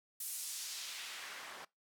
white noise with band-pass filter sweep, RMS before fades -45 dBFS, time 0.2-1.65 s, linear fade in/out 5 ms, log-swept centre 12000 to 890 Hz, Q 0.92, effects noise-tail reverb RT60 0.2 s tail -23 dB re dry

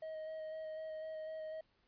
triangle tone with vibrato, 630 Hz, D#5, 21 cents sharp, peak -40 dBFS, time 0.02-1.61 s, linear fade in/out 5 ms, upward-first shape square, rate 4 Hz, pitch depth 11 cents each way, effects pink hiss -75 dBFS RMS until 1.87 s + resampled to 11025 Hz

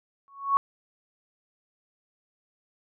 sine tone with exponential growth, 1108.7 Hz, C#6, in tune, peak -15 dBFS, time 0.28-0.57 s, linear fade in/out 0 ms, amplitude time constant 61 ms, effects none

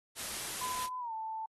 white noise, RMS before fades -39 dBFS, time 0.15-0.89 s, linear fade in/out 50 ms
sine tone with pitch glide, 1009 to 883.5 Hz, B5 to A5, +37 to +7 cents, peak -36 dBFS, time 0.61-1.46 s, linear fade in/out 5 ms, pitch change -230 cents, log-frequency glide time 0.99-1.13 s
effects AAC 32 kbps

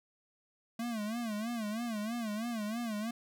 square tone with vibrato, 223 Hz, A3, 23 cents sharp, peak -35 dBFS, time 0.79-3.11 s, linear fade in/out 5 ms, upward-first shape sine, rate 3.1 Hz, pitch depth 130 cents each way, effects none

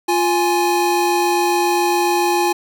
square tone pair together, 350 / 832.4 Hz, F4 / G#5, +4 / +4 cents, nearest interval octave + minor third, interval 1500 cents, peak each -18 dBFS, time 0.08-2.53 s, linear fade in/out 10 ms, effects none

